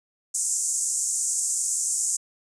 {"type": "band-pass noise", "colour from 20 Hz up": "pink", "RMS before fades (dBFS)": -26, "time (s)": [0.34, 2.17], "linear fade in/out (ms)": 10, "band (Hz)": [6700, 8800], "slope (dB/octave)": 48, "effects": []}